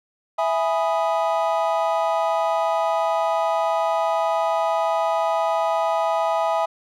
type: chord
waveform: triangle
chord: E major seventh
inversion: none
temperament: equal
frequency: 659.3 / 830.6 / 987.8 / 1244.5 Hz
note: E5 / G#5 / B5 / D#6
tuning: 0 / 0 / 0 / 0 cents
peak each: -20 / -22 / -25 / -26 dBFS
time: 0.38-6.66 s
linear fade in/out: 10 ms
effects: none